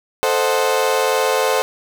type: chord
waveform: 30% pulse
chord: A diminished seventh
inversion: none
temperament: equal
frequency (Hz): 440 / 523.3 / 622.3 / 740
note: A4 / C5 / Eb5 / Gb5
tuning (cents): 0 / 0 / 0 / 0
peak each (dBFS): -17 / -16 / -22 / -21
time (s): 0.23-1.62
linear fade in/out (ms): 0
effects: none